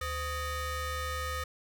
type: ring-modulated tone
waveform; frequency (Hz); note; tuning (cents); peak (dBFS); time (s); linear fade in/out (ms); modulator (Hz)
30% pulse; 587.3; D5; 0; -27; 0.01-1.44; 5; 663
effects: none